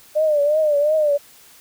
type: tone with vibrato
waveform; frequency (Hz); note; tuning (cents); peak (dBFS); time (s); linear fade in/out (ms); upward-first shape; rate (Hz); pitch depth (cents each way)
sine; 600; D5; +37; -14; 0.15-1.18; 20; triangle; 2.8; 99
effects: white hiss -48 dBFS RMS until 1.6 s